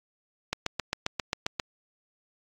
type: click train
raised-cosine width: 0.2 ms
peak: -10 dBFS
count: 9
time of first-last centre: 0.53-1.598 s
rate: 7.49 Hz
effects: AAC 64 kbps